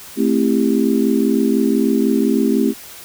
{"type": "chord", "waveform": "sine", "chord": "A minor seventh", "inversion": "none", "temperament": "just", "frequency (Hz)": [220, 264, 330, 396], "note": ["A3", "C4", "E4", "G4"], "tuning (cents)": [0, 16, 2, 18], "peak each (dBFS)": [-17, -17, -20, -20], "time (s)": [0.16, 2.74], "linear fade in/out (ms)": 50, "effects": ["white hiss -37 dBFS RMS until 3.04 s"]}